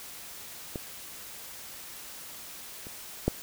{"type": "clicks", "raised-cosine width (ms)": 2, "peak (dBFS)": [-20, -29, -10], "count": 3, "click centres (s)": [0.758, 2.869, 3.28], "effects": ["white hiss -44 dBFS RMS until 3.42 s"]}